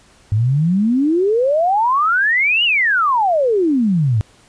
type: exponential two-way sweep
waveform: sine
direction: up then down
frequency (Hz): 101.1 to 2967 to 101.1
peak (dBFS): -12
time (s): 0.32-4.21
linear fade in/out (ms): 0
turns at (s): 2.64
effects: pink hiss -50 dBFS RMS until 4.48 s + resampled to 22050 Hz